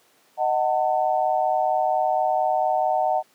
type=chord; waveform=sine; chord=D# diminished; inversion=none; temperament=just; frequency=622.3 / 746.7 / 896 Hz; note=D#5 / F#5 / A5; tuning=0 / +16 / +31 cents; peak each=-24 / -21 / -26 dBFS; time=0.37-3.23 s; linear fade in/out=50 ms; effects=pink hiss -59 dBFS RMS until 3.34 s + high-pass 300 Hz 12 dB/octave